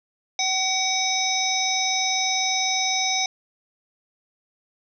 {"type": "harmonic tone", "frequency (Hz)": 756, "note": "F#5", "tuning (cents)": 37, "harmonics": [1, 3, 5, 7, 8], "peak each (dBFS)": [-27, -27, -27, -27, -27], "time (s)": [0.39, 3.26], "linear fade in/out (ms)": 2, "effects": []}